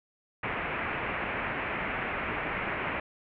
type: low-pass noise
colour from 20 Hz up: white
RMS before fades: -33 dBFS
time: 0.43-3 s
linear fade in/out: 5 ms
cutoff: 2500 Hz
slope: 48 dB/octave
effects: none